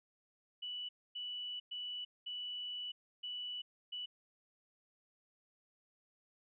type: tone bursts at uneven times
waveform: sine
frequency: 2960 Hz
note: F#7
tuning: in tune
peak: -40 dBFS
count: 6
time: 0.62-0.89 / 1.15-1.6 / 1.71-2.05 / 2.26-2.92 / 3.23-3.62 / 3.92-4.06 s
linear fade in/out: 10 ms
effects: none